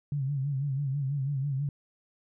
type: tone with vibrato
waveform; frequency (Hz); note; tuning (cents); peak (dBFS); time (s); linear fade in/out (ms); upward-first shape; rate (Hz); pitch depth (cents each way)
sine; 138.59; C#3; 0; -27; 0.12-1.69; 2; sine; 6.1; 91
effects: none